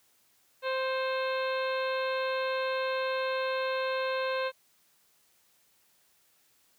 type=harmonic tone with a mistuned harmonic; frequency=523.3 Hz; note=C5; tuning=in tune; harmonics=1 / 2 / 3 / 4 / 5 / 6 / 7 / 8; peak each=-30 / -35 / -37 / -44 / -40 / -48 / -45 / -45 dBFS; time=0.62-4.52 s; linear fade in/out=50 ms; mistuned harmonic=4; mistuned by=+36 cents; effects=white hiss -67 dBFS RMS until 6.78 s + high-pass 60 Hz 12 dB/octave